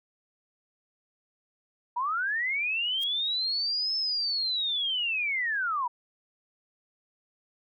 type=linear two-way sweep; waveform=sine; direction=up then down; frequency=929 to 5280 to 929 Hz; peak=-26 dBFS; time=1.96-5.88 s; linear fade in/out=10 ms; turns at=3.96 s
type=noise with exponential growth; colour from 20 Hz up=blue; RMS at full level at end=-38 dBFS; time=2.96-3.04 s; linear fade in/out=5 ms; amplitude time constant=16 ms
effects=none